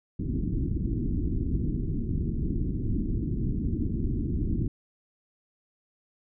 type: low-pass noise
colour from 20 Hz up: pink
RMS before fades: -28 dBFS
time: 0.19-4.68 s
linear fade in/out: 5 ms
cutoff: 340 Hz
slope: 48 dB/octave
effects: none